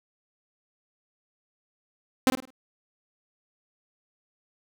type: tone with echo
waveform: sawtooth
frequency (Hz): 260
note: C4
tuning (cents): -11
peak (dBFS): -13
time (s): 2.27-2.3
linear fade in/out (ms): 0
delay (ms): 51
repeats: 4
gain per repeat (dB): -9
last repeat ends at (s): 2.504
effects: none